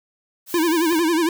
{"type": "noise", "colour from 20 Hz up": "blue", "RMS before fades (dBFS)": -34, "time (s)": [0.46, 1.02], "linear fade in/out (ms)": 50}
{"type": "tone with vibrato", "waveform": "square", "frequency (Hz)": 329.6, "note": "E4", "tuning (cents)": 0, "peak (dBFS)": -17, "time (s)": [0.54, 1.29], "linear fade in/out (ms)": 2, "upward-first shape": "sine", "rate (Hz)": 11, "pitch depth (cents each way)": 110}
{"type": "clicks", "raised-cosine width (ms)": 0.3, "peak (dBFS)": [-16, -16], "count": 2, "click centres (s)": [0.926, 0.992]}
{"effects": []}